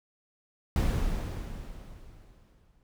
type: noise with exponential decay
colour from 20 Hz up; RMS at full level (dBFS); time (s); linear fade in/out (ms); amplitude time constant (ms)
brown; -24; 0.76-2.83; 1; 450
effects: none